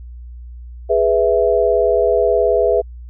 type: chord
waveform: sine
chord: E major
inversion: first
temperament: equal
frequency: 415.3 / 493.9 / 659.3 Hz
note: G#4 / B4 / E5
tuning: 0 / 0 / 0 cents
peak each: -16 dBFS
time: 0.89-2.82 s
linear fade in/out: 20 ms
effects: added 60 Hz sine -31 dBFS peak until 3.09 s